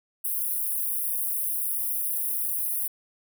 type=high-pass noise; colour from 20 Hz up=white; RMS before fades=-28 dBFS; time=0.24-2.88 s; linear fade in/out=10 ms; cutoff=9500 Hz; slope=96 dB/octave; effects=none